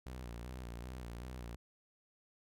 sawtooth tone with vibrato, 60.8 Hz, B1, 26 cents flat, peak -40 dBFS, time 0.06-1.56 s, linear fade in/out 5 ms, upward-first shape square, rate 2.6 Hz, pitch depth 67 cents each way, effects none

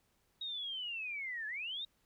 sine linear two-way sweep, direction down then up, 3795 to 1685 to 3795 Hz, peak -38 dBFS, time 0.41-1.85 s, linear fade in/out 5 ms, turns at 1.47 s, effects pink hiss -75 dBFS RMS until 2.05 s

